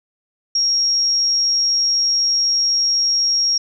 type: tone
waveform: sine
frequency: 5588 Hz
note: F8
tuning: in tune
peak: -14 dBFS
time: 0.55-3.58 s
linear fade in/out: 5 ms
effects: none